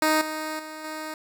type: tone with level steps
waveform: 10% pulse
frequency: 311.1 Hz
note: D#4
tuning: in tune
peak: -11 / -21 / -28 / -24 dBFS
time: 0.02-1.14 s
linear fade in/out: 2 ms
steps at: 0.21 / 0.59 / 0.84 s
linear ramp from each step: 5 ms
effects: none